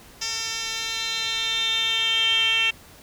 10% pulse tone with band-pass filter sweep, 450.5 Hz, A4, 41 cents sharp, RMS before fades -24 dBFS, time 0.21-2.71 s, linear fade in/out 10 ms, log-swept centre 5000 to 2900 Hz, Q 8.5, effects pink hiss -48 dBFS RMS until 3.02 s

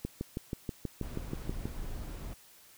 click train, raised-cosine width 3 ms, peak -21 dBFS, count 11, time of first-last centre 0.05-1.655 s, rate 6.23 Hz
brown noise, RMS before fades -40 dBFS, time 1.02-2.34 s, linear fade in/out 10 ms
effects white hiss -58 dBFS RMS until 2.77 s

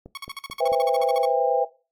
click train, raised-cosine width 2 ms, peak -27 dBFS, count 4, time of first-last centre 0.06-0.719 s, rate 4.55 Hz
15% pulse tone bursts, 1108.7 Hz, C#6, in tune, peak -25 dBFS, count 16, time 0.15-1.254 s, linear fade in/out 2 ms, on 24 ms, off 48 ms
sine chord, C major seventh, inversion third, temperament equal with one note detuned, 493.9 / 523.3 / 659.3 / 800.9 Hz, B4 / C5 / E5 / G5, 0 / 0 / 0 / +37 cents, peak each -23 / -25 / -24 / -24 dBFS, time 0.6-1.65 s, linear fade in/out 10 ms
effects noise-tail reverb RT60 0.3 s tail -18 dB re dry + AAC 64 kbps

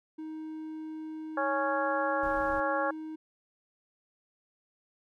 triangle tone, 313.8 Hz, D#4, 15 cents sharp, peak -35 dBFS, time 0.18-3.16 s, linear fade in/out 10 ms
harmonic tone, 277.2 Hz, C#4, in tune, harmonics 2 / 3 / 4 / 5 / 6, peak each -31 / -33 / -34 / -35 / -36 dBFS, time 1.37-2.91 s, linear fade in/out 5 ms
brown noise, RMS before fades -44 dBFS, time 2.23-2.6 s, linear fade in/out 2 ms
effects none

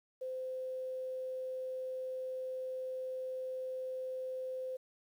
sine tone with quantisation, 516 Hz, C5, 24 cents flat, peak -37 dBFS, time 0.21-4.77 s, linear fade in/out 10 ms, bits 11, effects none

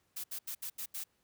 blue noise bursts at uneven times, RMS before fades -40 dBFS, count 6, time 0.16-0.24 / 0.31-0.39 / 0.47-0.55 / 0.62-0.7 / 0.78-0.86 / 0.94-1.04 s, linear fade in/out 10 ms, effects pink hiss -75 dBFS RMS until 1.23 s + high-pass 60 Hz 12 dB/octave

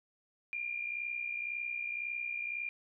sine tone with amplitude modulation, 2400 Hz, D7, 37 cents sharp, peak -32 dBFS, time 0.53-2.69 s, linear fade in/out 0 ms, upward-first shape sine, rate 61.9 Hz, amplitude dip 65%, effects none

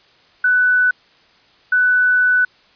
sine tone bursts at uneven times, 1492 Hz, F#6, 14 cents sharp, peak -11 dBFS, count 2, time 0.44-0.91 / 1.72-2.45 s, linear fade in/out 5 ms, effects white hiss -52 dBFS RMS until 2.75 s + resampled to 11025 Hz

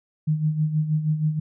sine tone with tremolo, 154.2 Hz, D#3, 15 cents flat, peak -17 dBFS, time 0.27-1.4 s, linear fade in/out 10 ms, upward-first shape sine, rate 6.3 Hz, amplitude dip 65%, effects none

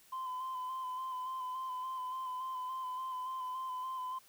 sine tone with vibrato, 1026 Hz, C6, 34 cents flat, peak -35 dBFS, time 0.12-4.19 s, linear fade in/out 10 ms, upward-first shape square, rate 3.5 Hz, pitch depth 24 cents each way, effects tanh soft clip ceiling -35 dBFS + white hiss -63 dBFS RMS until 4.28 s

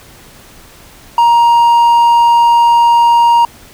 triangle tone, 940 Hz, A#5, 14 cents sharp, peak -3 dBFS, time 1.18-3.45 s, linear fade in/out 2 ms, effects pink hiss -39 dBFS RMS until 3.73 s

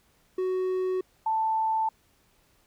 triangle / sine tone pair in turn, 371.4 / 883.3 Hz, F#4 / A5, +7 / +6 cents, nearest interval octave + minor third, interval 1499 cents, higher second, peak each -23 dBFS, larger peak neither, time 0.38-1.01 / 1.26-1.89 s, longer neither, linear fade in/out 5 ms, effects pink hiss -65 dBFS RMS until 2.66 s

